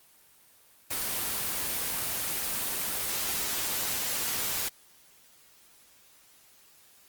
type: noise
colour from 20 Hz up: white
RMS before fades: -31 dBFS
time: 0.9-4.69 s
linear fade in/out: 10 ms
effects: white hiss -59 dBFS RMS until 7.08 s + Opus 24 kbps